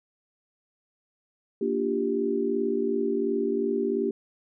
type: chord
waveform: sine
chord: G minor seventh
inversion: first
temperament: equal with one note detuned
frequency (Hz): 233.1 / 291.6 / 349.2 / 392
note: Bb3 / D4 / F4 / G4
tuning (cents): 0 / -12 / 0 / 0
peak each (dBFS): -30 / -31 / -32 / -26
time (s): 1.61-4.11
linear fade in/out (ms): 5
effects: none